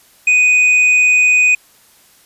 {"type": "tone with hard clipping", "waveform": "sine", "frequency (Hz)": 2489, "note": "D#7", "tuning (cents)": 0, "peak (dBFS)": -9, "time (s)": [0.27, 1.55], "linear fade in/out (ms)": 5, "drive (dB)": 4, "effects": ["white hiss -49 dBFS RMS until 2.25 s", "resampled to 32000 Hz"]}